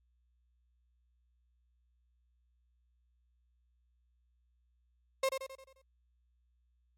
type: tone with echo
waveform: 35% pulse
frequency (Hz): 533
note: C5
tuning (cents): +32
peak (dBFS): -26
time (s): 5.23-5.29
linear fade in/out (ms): 5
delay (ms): 88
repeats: 6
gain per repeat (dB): -6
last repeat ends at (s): 5.818
effects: added 60 Hz sine -70 dBFS peak until 6.97 s + MP3 64 kbps